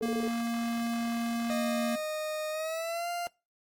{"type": "tone bursts", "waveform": "sine", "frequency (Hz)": 440, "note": "A4", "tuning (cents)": 0, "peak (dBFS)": -31, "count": 4, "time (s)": [0.01, 0.277], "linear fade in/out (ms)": 0, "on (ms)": 48, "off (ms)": 25}
{"type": "tone", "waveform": "square", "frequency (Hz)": 233.1, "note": "A#3", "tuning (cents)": 0, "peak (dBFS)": -30, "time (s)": [0.02, 1.96], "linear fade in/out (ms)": 10}
{"type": "tone with pitch glide", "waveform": "40% pulse", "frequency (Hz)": [617, 696.6], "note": ["D#5", "F5"], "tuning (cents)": [-15, -5], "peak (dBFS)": -31, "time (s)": [1.5, 3.27], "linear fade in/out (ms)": 0, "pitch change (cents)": 210, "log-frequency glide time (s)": [2.51, 3.09]}
{"effects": ["noise-tail reverb RT60 0.3 s tail -25 dB re dry", "AAC 64 kbps"]}